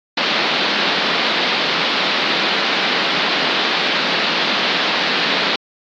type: band-pass noise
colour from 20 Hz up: white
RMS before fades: -18 dBFS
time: 0.17-5.56 s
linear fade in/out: 5 ms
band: 170 to 4400 Hz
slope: 48 dB/octave
effects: AAC 64 kbps